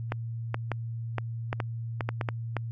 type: clicks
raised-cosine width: 0.5 ms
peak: -14 dBFS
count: 11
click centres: 0.121 / 0.544 / 0.717 / 1.183 / 1.529 / 1.602 / 2.008 / 2.09 / 2.212 / 2.288 / 2.567 s
effects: added 115 Hz sine -32 dBFS peak until 2.71 s + AAC 48 kbps